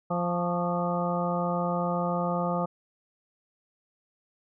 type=harmonic tone with a mistuned harmonic; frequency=174.61 Hz; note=F3; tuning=in tune; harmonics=1 / 2 / 3 / 4 / 5 / 6 / 7; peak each=-29 / -38 / -31 / -33 / -35 / -39 / -34 dBFS; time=0.1-2.66 s; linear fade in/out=10 ms; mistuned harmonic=6; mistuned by=+100 cents; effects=none